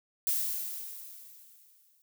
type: noise with exponential decay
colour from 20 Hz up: violet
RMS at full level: -28 dBFS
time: 0.27-2.02 s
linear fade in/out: 1 ms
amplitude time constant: 380 ms
effects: none

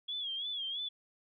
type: tone with vibrato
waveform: sine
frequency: 3322 Hz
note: G#7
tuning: in tune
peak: -35 dBFS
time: 0.08-0.89 s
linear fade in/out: 10 ms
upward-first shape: sine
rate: 3 Hz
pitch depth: 96 cents each way
effects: none

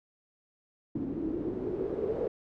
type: noise with low-pass filter sweep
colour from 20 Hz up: white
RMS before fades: -33 dBFS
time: 0.95-2.28 s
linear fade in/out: 5 ms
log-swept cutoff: 280 to 470 Hz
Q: 7.6
effects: none

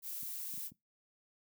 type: noise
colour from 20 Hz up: violet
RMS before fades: -42 dBFS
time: 0.02-0.71 s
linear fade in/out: 50 ms
type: clicks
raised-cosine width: 5 ms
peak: -37 dBFS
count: 4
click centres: 0.23 / 0.539 / 0.578 / 0.719 s
effects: noise-tail reverb RT60 0.2 s tail -21 dB re dry + high-pass 200 Hz 12 dB/octave

